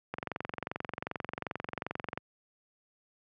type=click train; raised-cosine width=0.5 ms; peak=-19 dBFS; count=47; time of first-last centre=0.14-2.175 s; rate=22.6 Hz; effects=high-pass 100 Hz 12 dB/octave